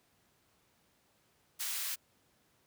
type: high-pass noise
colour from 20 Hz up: white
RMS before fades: -37 dBFS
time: 1.59-1.96 s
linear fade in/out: 20 ms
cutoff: 1400 Hz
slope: 12 dB/octave
effects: pink hiss -71 dBFS RMS until 2.66 s + high-pass 80 Hz 12 dB/octave